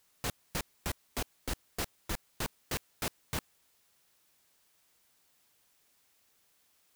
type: noise bursts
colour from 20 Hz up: pink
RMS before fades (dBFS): -33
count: 11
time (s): 0.24-3.389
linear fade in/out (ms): 0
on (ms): 59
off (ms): 250
effects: white hiss -70 dBFS RMS until 6.95 s